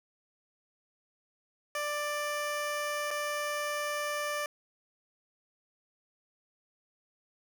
15% pulse tone with dropouts, 590 Hz, D5, 8 cents sharp, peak -25 dBFS, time 1.75-4.46 s, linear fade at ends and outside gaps 2 ms, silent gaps 3.107-3.111 s, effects none

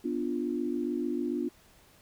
sine chord, B diminished, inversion none, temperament equal, 246.9 / 293.7 / 349.2 Hz, B3 / D4 / F4, 0 / 0 / 0 cents, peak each -33 dBFS, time 0.04-1.49 s, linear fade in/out 10 ms, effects pink hiss -60 dBFS RMS until 2.01 s

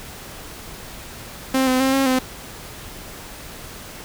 sawtooth tone with pitch steps, 263.6 / 256.7 / 265.7 / 270.5 / 257.7 Hz, C4 / C4 / C4 / C#4 / C4, +13 / -33 / +27 / -42 / -26 cents, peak -12 dBFS, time 1.54-2.19 s, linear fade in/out 5 ms, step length 130 ms, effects pink hiss -37 dBFS RMS until 4.04 s

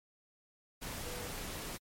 sine tone in noise, 491.4 Hz, B4, 9 cents flat, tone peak -46 dBFS, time 1.04-1.28 s, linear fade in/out 20 ms, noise pink, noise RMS -42 dBFS, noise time 0.81-1.78 s, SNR -7 dB, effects MP3 64 kbps

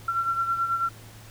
sine beating tone pair, 1359 / 1368.2 Hz, F6 / F6, -48 / -36 cents, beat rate 9.2 Hz, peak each -24 / -31 dBFS, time 0.08-0.89 s, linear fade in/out 5 ms, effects added 110 Hz sine -46 dBFS peak until 1.3 s + pink hiss -49 dBFS RMS until 1.3 s

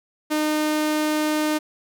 sawtooth tone, 305.5 Hz, D#4, 32 cents flat, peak -16 dBFS, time 0.3-1.59 s, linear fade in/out 20 ms, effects none

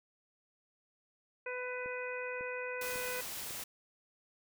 harmonic tone, 499 Hz, B4, 18 cents sharp, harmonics 1 / 2 / 3 / 4 / 5, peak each -40 / -47 / -44 / -46 / -44 dBFS, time 1.46-3.21 s, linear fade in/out 5 ms
click train, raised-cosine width 2 ms, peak -38 dBFS, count 4, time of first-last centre 1.86-3.508 s, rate 1.82 Hz
white noise, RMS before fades -42 dBFS, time 2.81-3.64 s, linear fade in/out 5 ms
effects none

